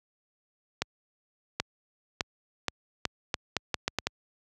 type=accelerating click train; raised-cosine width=0.2 ms; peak=-9 dBFS; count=11; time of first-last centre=0.82-4.07 s; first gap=780 ms; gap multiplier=0.78; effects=high-pass 60 Hz 12 dB/octave